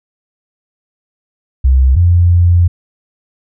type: tone pair in turn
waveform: sine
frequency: 65.41 / 87.31 Hz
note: C2 / F2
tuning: 0 / 0 cents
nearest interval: perfect fourth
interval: 500 cents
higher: second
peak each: -5 dBFS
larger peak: neither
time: 1.64-1.96 / 1.96-2.68 s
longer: second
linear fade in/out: 10 ms
effects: none